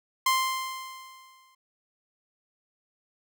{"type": "tone with exponential decay", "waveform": "sawtooth", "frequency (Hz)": 1046.5, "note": "C6", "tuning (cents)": 0, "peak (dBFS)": -16, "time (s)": [0.26, 1.55], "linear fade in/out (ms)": 5, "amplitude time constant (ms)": 280, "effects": []}